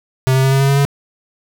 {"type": "tone with pitch steps", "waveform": "square", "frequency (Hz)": [130.81, 132.41, 134.02, 135.66, 137.31, 138.99, 140.69], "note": ["C3", "C3", "C3", "C#3", "C#3", "C#3", "C#3"], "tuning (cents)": [0, 21, 42, -37, -16, 5, 26], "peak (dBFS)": -11, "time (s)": [0.27, 0.851], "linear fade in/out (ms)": 0, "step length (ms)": 83, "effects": []}